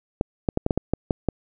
clicks, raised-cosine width 2 ms, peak -7 dBFS, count 9, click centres 0.211 / 0.488 / 0.574 / 0.664 / 0.708 / 0.776 / 0.936 / 1.108 / 1.287 s, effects none

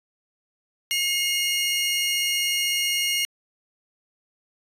sawtooth tone pair together, 2158 / 2852 Hz, C#7 / F7, -47 / +36 cents, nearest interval perfect fourth, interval 483 cents, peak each -23 / -20 dBFS, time 0.91-3.25 s, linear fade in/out 0 ms, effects resampled to 32000 Hz

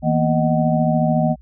sine tone cluster, 159.6 / 233.8 / 247.6 / 621 / 749 Hz, D#3 / A#3 / B3 / D#5 / F#5, +44 / +5 / +5 / -3 / +21 cents, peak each -18 / -20 / -27 / -21 / -23 dBFS, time 0.02-1.36 s, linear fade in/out 50 ms, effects added 60 Hz sine -42 dBFS peak until 1.41 s

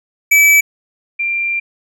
square / sine tone pair in turn, 2302 / 2375 Hz, D7 / D7, -35 / +19 cents, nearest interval minor second, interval 54 cents, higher second, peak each -7 / -15 dBFS, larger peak first, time 0.31-0.61 / 1.19-1.6 s, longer second, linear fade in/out 10 ms, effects none

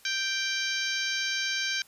harmonic tone, 784 Hz, G5, in tune, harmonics 2 / 3 / 4 / 5 / 6 / 7 / 8, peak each -32 / -34 / -35 / -36 / -37 / -37 / -38 dBFS, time 0.05-1.82 s, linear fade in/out 2 ms, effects white hiss -57 dBFS RMS until 1.87 s + resampled to 32000 Hz

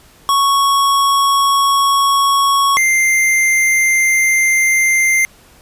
square tone pair in turn, 1108.7 / 2093 Hz, C#6 / C7, 0 / 0 cents, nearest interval major seventh, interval 1100 cents, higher second, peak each -11 dBFS, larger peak neither, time 0.29-2.77 / 2.77-5.25 s, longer neither, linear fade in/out 0 ms, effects pink hiss -46 dBFS RMS until 5.61 s + resampled to 32000 Hz

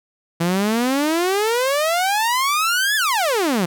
sawtooth exponential two-way sweep, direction up then down, 164.81 to 1755 to 164.81 Hz, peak -13 dBFS, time 0.4-3.66 s, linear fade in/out 10 ms, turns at 2.96 s, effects none

